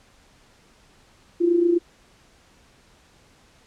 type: tone with amplitude modulation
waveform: sine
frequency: 344.9 Hz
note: F4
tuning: 22 cents flat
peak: -13 dBFS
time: 1.4-1.79 s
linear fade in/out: 20 ms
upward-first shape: sine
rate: 27.7 Hz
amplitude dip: 60%
effects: pink hiss -56 dBFS RMS until 3.66 s + low-pass 8000 Hz 12 dB/octave